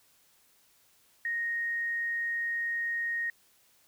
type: tone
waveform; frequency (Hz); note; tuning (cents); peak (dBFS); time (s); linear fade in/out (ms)
sine; 1864.7; A#6; 0; -29; 1.25-3.3; 2
effects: white hiss -65 dBFS RMS until 3.87 s